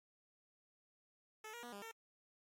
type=tone with pitch steps; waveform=10% pulse; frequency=434 / 474.3 / 240.9 / 201.6 / 452.6 Hz; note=A4 / A#4 / B3 / G3 / A4; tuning=-24 / +30 / -43 / +49 / +49 cents; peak=-40 dBFS; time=1.44-1.915 s; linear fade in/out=5 ms; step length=95 ms; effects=MP3 64 kbps